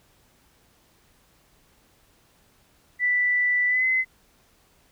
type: tone with pitch glide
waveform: sine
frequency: 1975.5 to 2043 Hz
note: B6 to C7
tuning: 0 to -42 cents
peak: -19 dBFS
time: 2.99-4.05 s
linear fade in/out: 50 ms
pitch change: +58 cents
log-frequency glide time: 3.68-3.85 s
effects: pink hiss -61 dBFS RMS until 4.91 s